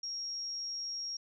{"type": "tone", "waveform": "sine", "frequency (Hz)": 5588, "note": "F8", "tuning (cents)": 0, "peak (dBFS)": -36, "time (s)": [0.03, 1.17], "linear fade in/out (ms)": 5, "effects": []}